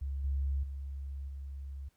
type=tone with level steps; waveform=sine; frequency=68.8 Hz; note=C#2; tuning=12 cents flat; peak=-33 / -29 / -37 / -39 dBFS; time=0.01-1.89 s; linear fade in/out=10 ms; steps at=0.24 / 0.63 / 1.28 s; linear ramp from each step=5 ms; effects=pink hiss -74 dBFS RMS until 1.96 s